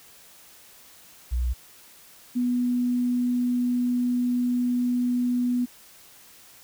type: tone pair in turn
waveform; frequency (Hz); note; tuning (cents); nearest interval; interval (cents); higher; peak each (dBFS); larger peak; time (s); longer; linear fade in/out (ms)
sine; 61.1 / 245.7; B1 / B3; -18 / -9; 2 octaves; 2409; second; -22 / -21; second; 1.31-1.54 / 2.35-5.66; second; 20
effects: white hiss -51 dBFS RMS until 6.63 s